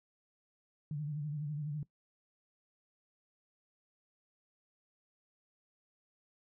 sine tone with vibrato, 148.6 Hz, D3, 21 cents sharp, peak -35 dBFS, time 0.91-1.83 s, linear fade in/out 2 ms, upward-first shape sine, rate 12 Hz, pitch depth 68 cents each way, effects noise-tail reverb RT60 0.1 s tail -19 dB re dry

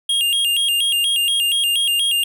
square tone with vibrato, 3025 Hz, F#7, 38 cents sharp, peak -16 dBFS, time 0.09-2.24 s, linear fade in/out 5 ms, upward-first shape square, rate 4.2 Hz, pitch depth 130 cents each way, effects none

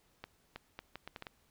accelerating click train, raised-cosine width 0.3 ms, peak -27 dBFS, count 8, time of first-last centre 0.24-1.268 s, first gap 320 ms, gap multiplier 0.72, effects pink hiss -71 dBFS RMS until 1.5 s

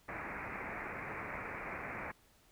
white low-pass noise, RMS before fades -43 dBFS, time 0.08-2.12 s, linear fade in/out 10 ms, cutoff 2400 Hz, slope 96 dB/octave, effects pink hiss -67 dBFS RMS until 2.51 s

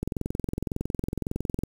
click train, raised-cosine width 3 ms, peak -15 dBFS, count 36, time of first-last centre 0.03-1.636 s, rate 21.8 Hz, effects 7-bit

